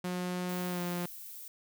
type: tone with pitch glide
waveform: sawtooth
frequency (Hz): 180.1 to 175.99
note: F#3 to F3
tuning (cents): -46 to +14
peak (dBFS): -29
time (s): 0.04-1.06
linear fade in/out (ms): 5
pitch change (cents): -40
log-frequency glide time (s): 0.69-0.82
type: noise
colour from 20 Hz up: violet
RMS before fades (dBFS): -46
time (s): 0.49-1.48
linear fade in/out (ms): 2
effects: none